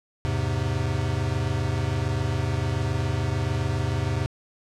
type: chord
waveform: square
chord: E augmented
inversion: none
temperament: equal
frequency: 82.41 / 103.83 / 130.81 Hz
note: E2 / G#2 / B#2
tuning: 0 / 0 / 0 cents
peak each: -30 / -28 / -28 dBFS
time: 0.25-4.26 s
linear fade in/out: 0 ms
effects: low-pass 7000 Hz 12 dB/octave